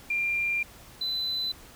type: tone pair in turn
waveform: triangle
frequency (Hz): 2387 / 4014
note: D7 / B7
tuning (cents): +28 / +27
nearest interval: major sixth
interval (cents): 899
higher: second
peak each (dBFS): -21 / -25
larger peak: first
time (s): 0.1-0.63 / 1.01-1.52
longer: first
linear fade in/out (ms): 5
effects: tanh soft clip ceiling -23 dBFS + pink hiss -50 dBFS RMS until 1.75 s